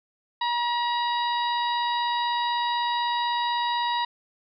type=harmonic tone; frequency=956 Hz; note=A#5; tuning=43 cents sharp; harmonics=1 / 2 / 3 / 4 / 5; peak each=-24 / -33 / -38 / -32 / -41 dBFS; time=0.41-4.05 s; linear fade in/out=5 ms; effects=none